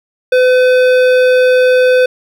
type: tone with hard clipping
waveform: sine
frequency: 506 Hz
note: B4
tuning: 42 cents sharp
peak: -8 dBFS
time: 0.32-2.06 s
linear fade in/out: 5 ms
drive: 13 dB
effects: none